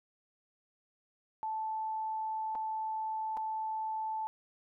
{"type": "tone with dropouts", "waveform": "sine", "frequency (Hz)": 876, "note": "A5", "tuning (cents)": -8, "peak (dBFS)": -33, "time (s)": [1.43, 4.27], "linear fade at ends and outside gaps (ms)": 0, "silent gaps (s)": [[2.551, 2.555], [3.369, 3.373]], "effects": []}